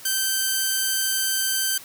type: tone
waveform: 5% pulse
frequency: 1553 Hz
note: G6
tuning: 17 cents flat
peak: -10 dBFS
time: 0.05-1.78 s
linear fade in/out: 5 ms
effects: white hiss -43 dBFS RMS until 1.84 s + high-pass 100 Hz 12 dB/octave